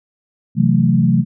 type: chord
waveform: sine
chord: F# half-diminished seventh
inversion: second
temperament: equal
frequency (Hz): 130.81 / 164.81 / 185 / 220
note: C3 / E3 / F#3 / A3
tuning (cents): 0 / 0 / 0 / 0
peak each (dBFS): -16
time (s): 0.55-1.25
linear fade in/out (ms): 50
effects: none